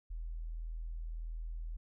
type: tone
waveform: sine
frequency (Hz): 40.79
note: E1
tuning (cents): -17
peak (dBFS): -38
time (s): 0.1-1.77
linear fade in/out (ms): 10
effects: none